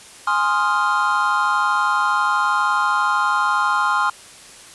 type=chord; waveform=triangle; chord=F minor seventh; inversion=first; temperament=equal; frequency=830.6 / 1046.5 / 1244.5 / 1396.9 Hz; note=Ab5 / C6 / Eb6 / F6; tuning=0 / 0 / 0 / 0 cents; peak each=-22 / -18 / -21 / -19 dBFS; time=0.27-4.1 s; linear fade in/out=5 ms; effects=white hiss -42 dBFS RMS until 4.74 s + resampled to 24000 Hz